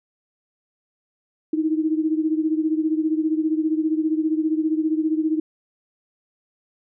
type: beating tone pair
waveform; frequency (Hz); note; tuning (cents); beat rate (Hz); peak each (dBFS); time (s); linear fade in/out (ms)
sine; 311.1 / 326.1; D#4 / E4; 0 / -19; 15; -20 / -24; 1.53-5.4; 5
effects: none